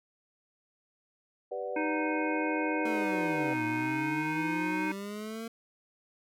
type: chord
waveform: sine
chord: G major seventh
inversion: none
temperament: equal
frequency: 392 / 493.9 / 587.3 / 740 Hz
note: G4 / B4 / D5 / F#5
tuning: 0 / 0 / 0 / 0 cents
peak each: -41 / -36 / -38 / -41 dBFS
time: 1.51-3.54 s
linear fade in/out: 10 ms
type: harmonic tone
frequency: 310.6 Hz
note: D#4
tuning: 3 cents flat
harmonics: 1 / 3 / 5 / 7 / 8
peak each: -31 / -36 / -38 / -39 / -40 dBFS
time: 1.76-4.92 s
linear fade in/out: 5 ms
type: linear two-way sweep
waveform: 25% pulse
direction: down then up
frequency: 229.8 to 114.4 to 229.8 Hz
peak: -33 dBFS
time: 2.85-5.48 s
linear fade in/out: 5 ms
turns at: 3.64 s
effects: none